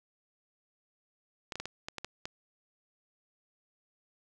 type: clicks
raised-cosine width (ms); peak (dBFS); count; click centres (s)
0.2; -20; 8; 1.522 / 1.556 / 1.6 / 1.656 / 1.885 / 1.983 / 2.046 / 2.255
effects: none